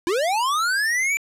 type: linear sweep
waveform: square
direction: up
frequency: 319.1 to 2349 Hz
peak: -20 dBFS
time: 0.07-1.17 s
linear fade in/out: 0 ms
effects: low-pass 11000 Hz 12 dB/octave + 8-bit